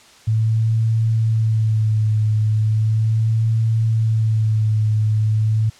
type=tone with vibrato; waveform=sine; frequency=110 Hz; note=A2; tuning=in tune; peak=-14 dBFS; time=0.27-5.7 s; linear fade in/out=10 ms; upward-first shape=sine; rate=0.37 Hz; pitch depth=35 cents each way; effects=white hiss -47 dBFS RMS until 5.79 s + low-pass 7000 Hz 12 dB/octave